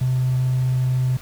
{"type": "tone with hard clipping", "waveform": "triangle", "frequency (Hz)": 128.1, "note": "C3", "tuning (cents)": -36, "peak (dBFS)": -17, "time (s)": [0.01, 1.17], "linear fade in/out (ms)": 5, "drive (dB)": 3, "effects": ["added 74 Hz sine -44 dBFS peak until 1.21 s", "pink hiss -43 dBFS RMS until 1.21 s"]}